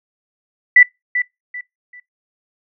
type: tone with echo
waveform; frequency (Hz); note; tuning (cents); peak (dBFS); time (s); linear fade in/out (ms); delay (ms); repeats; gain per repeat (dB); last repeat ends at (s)
sine; 1975.5; B6; 0; -4; 0.76-0.83; 5; 390; 3; -11; 2
effects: noise-tail reverb RT60 0.2 s tail -23 dB re dry